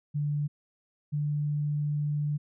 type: tone pair in turn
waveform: sine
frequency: 146.83 / 147.65 Hz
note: D3 / D3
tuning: 0 / +10 cents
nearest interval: unison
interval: 10 cents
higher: second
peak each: -26 dBFS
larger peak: neither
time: 0.14-0.48 / 1.12-2.38 s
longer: second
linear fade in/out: 20 ms
effects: none